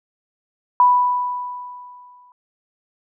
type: tone with exponential decay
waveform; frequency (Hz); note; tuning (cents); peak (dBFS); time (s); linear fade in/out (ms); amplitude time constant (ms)
sine; 987.8; B5; 0; -8; 0.8-2.32; 1; 330
effects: none